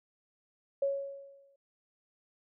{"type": "tone with exponential decay", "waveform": "sine", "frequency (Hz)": 554.4, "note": "C#5", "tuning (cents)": 0, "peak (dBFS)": -25, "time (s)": [0.82, 1.56], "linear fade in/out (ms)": 5, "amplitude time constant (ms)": 160, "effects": []}